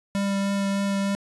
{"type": "tone with vibrato", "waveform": "square", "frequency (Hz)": 198.1, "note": "G3", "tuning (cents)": 18, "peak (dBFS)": -23, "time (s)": [0.15, 1.15], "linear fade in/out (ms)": 0, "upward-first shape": "triangle", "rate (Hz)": 3.3, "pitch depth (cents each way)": 11, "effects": ["resampled to 24000 Hz", "9-bit"]}